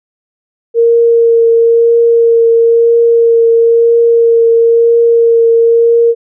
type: tone with vibrato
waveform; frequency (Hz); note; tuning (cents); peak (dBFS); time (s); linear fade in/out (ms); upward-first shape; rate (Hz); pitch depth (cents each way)
sine; 463.2; A#4; -11; -4; 0.74-6.15; 50; triangle; 1; 14
effects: none